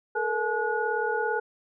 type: tone cluster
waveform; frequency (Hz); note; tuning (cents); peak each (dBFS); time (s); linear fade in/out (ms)
sine; 432.9 / 470.7 / 854 / 1454; A4 / A#4 / G#5 / F#6; -28 / +17 / +48 / -31; -30; 0.15-1.4; 10
effects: none